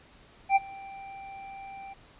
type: tone with ADSR envelope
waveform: square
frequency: 784 Hz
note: G5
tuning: in tune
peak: -17 dBFS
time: 0.49-1.94 s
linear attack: 68 ms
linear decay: 27 ms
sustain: -24 dB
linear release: 13 ms
effects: pink hiss -56 dBFS RMS until 2.19 s + resampled to 8000 Hz